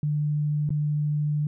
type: tone with dropouts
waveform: sine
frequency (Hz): 148.9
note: D3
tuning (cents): +24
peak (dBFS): -22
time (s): 0.03-1.47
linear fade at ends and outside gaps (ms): 2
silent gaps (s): 0.692-0.704
effects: none